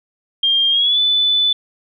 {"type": "tone with pitch glide", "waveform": "sine", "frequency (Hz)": [3204, 3494], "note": ["G7", "A7"], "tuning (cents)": [37, -13], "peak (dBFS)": -12, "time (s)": [0.43, 1.53], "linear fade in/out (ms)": 5, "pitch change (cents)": 150, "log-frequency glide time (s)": [0.7, 0.99], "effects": []}